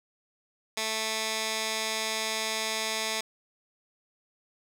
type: tone with band-pass filter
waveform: 15% pulse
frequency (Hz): 220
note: A3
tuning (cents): 0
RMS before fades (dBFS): -31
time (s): 0.77-3.21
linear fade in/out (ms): 5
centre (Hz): 5200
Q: 0.62
effects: none